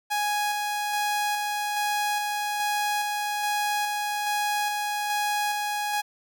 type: tone with tremolo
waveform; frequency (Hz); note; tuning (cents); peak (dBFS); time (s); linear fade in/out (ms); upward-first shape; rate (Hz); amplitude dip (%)
sawtooth; 830.6; G#5; 0; -20; 0.1-6.02; 20; square; 1.2; 25
effects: none